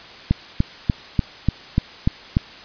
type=click train; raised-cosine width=5 ms; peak=-3 dBFS; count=8; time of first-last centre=0.31-2.369 s; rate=3.4 Hz; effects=white hiss -40 dBFS RMS until 2.64 s + resampled to 11025 Hz